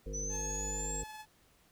harmonic tone, 50.9 Hz, G#1, 34 cents flat, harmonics 1 / 3 / 5 / 7 / 9 / 10, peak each -39 / -47 / -50 / -52 / -46 / -51 dBFS, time 0.06-1.04 s, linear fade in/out 5 ms
sine exponential sweep, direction up, 5920 to 7670 Hz, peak -37 dBFS, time 0.13-1.03 s, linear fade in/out 20 ms
sawtooth tone with tremolo, 860 Hz, A5, 40 cents flat, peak -40 dBFS, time 0.29-1.26 s, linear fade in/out 50 ms, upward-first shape triangle, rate 20 Hz, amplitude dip 35%
effects pink hiss -67 dBFS RMS until 1.71 s

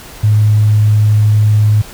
sine tone, 106.2 Hz, G#2, 39 cents sharp, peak -6 dBFS, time 0.23-1.82 s, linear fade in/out 10 ms, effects pink hiss -33 dBFS RMS until 1.93 s

